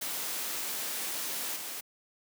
white noise with level steps, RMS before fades -35 / -39 dBFS, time 0.01-1.81 s, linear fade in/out 10 ms, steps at 1.56 s, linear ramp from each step 2 ms, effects high-pass 200 Hz 12 dB/octave

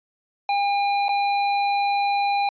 square tone with dropouts, 806 Hz, G5, 48 cents sharp, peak -20 dBFS, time 0.49-2.49 s, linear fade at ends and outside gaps 2 ms, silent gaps 1.083-1.091 s, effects resampled to 11025 Hz

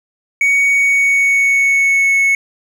triangle tone with pitch glide, 2239 to 2202 Hz, C#7 to C#7, +17 to -12 cents, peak -8 dBFS, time 0.41-2.35 s, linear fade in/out 2 ms, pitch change -29 cents, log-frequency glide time 0.74-2.17 s, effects none

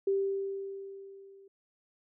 sine tone with level ramp, 392 Hz, G4, in tune, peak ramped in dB -24 to -53 dBFS, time 0.07-1.48 s, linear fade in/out 5 ms, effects none

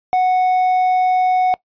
sine tone with hard clipping, 738 Hz, F#5, 5 cents flat, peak -13 dBFS, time 0.13-1.54 s, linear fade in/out 0 ms, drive 3 dB, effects noise-tail reverb RT60 0.1 s tail -21 dB re dry + resampled to 11025 Hz

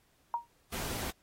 sine tone with exponential decay, 942 Hz, A#5, 18 cents sharp, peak -25 dBFS, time 0.34-0.47 s, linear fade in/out 1 ms, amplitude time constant 27 ms
pink noise, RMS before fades -38 dBFS, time 0.72-1.11 s, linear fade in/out 10 ms
effects pink hiss -70 dBFS RMS until 1.22 s + AAC 48 kbps

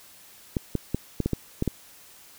clicks, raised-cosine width 3 ms, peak -11 dBFS, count 8, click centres 0.568 / 0.753 / 0.946 / 1.203 / 1.26 / 1.333 / 1.624 / 1.677 s, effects white hiss -51 dBFS RMS until 2.38 s

